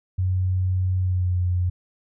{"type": "tone with pitch glide", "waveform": "sine", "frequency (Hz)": [92.5, 89.87], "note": ["F#2", "F#2"], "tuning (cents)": [0, -50], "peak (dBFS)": -19, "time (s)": [0.18, 1.7], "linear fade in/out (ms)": 10, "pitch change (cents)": -50, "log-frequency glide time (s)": [1, 1.34], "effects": []}